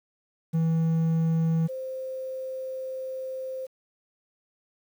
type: tone pair in turn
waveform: triangle / sine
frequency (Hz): 163 / 522.3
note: E3 / C5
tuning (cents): -19 / -3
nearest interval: octave + minor sixth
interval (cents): 2016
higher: second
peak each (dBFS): -19 / -31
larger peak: first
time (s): 0.53-1.68 / 1.68-3.67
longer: second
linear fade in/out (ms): 20
effects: 9-bit